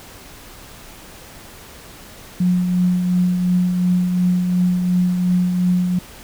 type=tone with tremolo; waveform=sine; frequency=180 Hz; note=F#3; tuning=47 cents flat; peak=-12 dBFS; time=2.4-5.99 s; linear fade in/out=5 ms; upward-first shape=triangle; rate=2.8 Hz; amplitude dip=45%; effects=pink hiss -40 dBFS RMS until 6.23 s